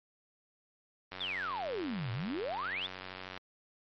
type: click train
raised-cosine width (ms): 0.3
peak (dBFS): -26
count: 211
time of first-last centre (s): 1.12-3.376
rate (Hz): 93.1
type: exponential two-way sweep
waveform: sine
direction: down then up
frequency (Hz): 3729 to 106.3 to 3729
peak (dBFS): -34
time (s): 1.2-2.87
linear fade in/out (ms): 10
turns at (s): 2.12
effects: MP3 32 kbps